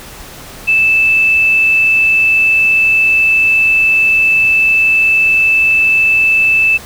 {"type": "tone", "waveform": "sine", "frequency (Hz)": 2634, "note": "E7", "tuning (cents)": -2, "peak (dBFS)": -7, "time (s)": [0.67, 6.78], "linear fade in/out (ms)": 20, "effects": ["pink hiss -32 dBFS RMS until 6.85 s"]}